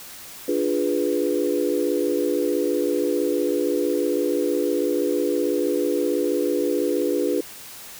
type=chord; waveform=sine; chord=D diminished seventh; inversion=none; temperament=equal; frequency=293.7 / 349.2 / 415.3 / 493.9 Hz; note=D4 / F4 / Ab4 / Cb5; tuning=0 / 0 / 0 / 0 cents; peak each=-25 dBFS; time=0.48-7.41 s; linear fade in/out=5 ms; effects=white hiss -40 dBFS RMS until 7.99 s